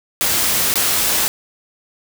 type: noise with dropouts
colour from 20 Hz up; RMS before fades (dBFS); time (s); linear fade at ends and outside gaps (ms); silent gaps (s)
white; -17; 0.21-1.28; 0; 0.74-0.757
effects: none